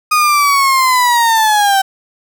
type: linear sweep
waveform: 35% pulse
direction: down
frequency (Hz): 1242 to 767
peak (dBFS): -7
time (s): 0.11-1.82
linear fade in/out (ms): 10
effects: none